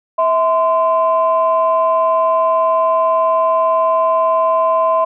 sine tone pair together, 650 / 1031.8 Hz, E5 / C6, -24 / -24 cents, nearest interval minor sixth, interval 800 cents, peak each -13 dBFS, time 0.18-5.05 s, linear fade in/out 10 ms, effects tanh soft clip ceiling -4 dBFS

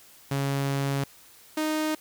sawtooth tone pair in turn, 138.59 / 309.8 Hz, C#3 / D#4, 0 / -7 cents, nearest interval octave + major second, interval 1393 cents, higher second, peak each -21 / -21 dBFS, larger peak neither, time 0.31-1.04 / 1.57-1.95 s, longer first, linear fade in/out 5 ms, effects white hiss -53 dBFS RMS until 2 s

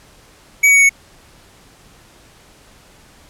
square tone with pitch steps, 2266 / 2249 / 2232 / 2216 Hz, C#7 / C#7 / C#7 / C#7, +37 / +24 / +11 / -1 cents, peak -8 dBFS, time 0.63-0.894 s, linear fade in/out 10 ms, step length 66 ms, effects pink hiss -47 dBFS RMS until 3.29 s + low-pass 11000 Hz 12 dB/octave

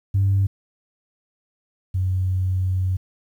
sine tone pair in turn, 98 / 92.84 Hz, G2 / F#2, 0 / +6 cents, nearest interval minor second, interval 94 cents, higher first, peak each -14 / -18 dBFS, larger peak first, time 0.14-0.47 / 1.94-2.97 s, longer second, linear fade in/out 10 ms, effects tanh soft clip ceiling -12 dBFS + 9-bit

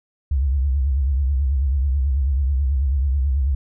sine tone with vibrato, 68 Hz, C#2, 33 cents flat, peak -16 dBFS, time 0.31-3.55 s, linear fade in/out 5 ms, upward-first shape triangle, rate 9.2 Hz, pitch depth 160 cents each way, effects none

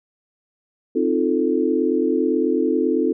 sine chord, F dominant seventh, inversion second, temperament equal, 261.6 / 311.1 / 349.2 / 440 Hz, C4 / Eb4 / F4 / A4, 0 / 0 / 0 / 0 cents, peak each -22 dBFS, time 0.95-3.13 s, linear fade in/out 10 ms, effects none

